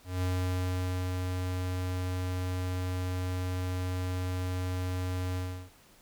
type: tone with ADSR envelope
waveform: square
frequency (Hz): 91.4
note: F#2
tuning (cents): -21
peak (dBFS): -28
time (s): 0.04-5.71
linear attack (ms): 180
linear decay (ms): 880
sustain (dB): -3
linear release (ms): 340
effects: pink hiss -59 dBFS RMS until 6.01 s